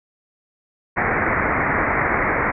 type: low-pass noise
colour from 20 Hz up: white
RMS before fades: -20 dBFS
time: 0.96-2.52 s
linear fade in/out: 20 ms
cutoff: 2200 Hz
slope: 96 dB/octave
effects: none